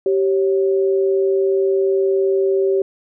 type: tone pair together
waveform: sine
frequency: 388.2 / 549 Hz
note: G4 / C#5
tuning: -17 / -17 cents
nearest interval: tritone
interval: 600 cents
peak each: -14 / -23 dBFS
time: 0.06-2.82 s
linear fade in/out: 2 ms
effects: none